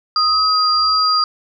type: tone pair together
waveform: sine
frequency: 1262 / 4770 Hz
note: D#6 / D8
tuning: +24 / +26 cents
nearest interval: octave + major seventh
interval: 2302 cents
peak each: -15 dBFS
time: 0.16-1.24 s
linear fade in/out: 2 ms
effects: none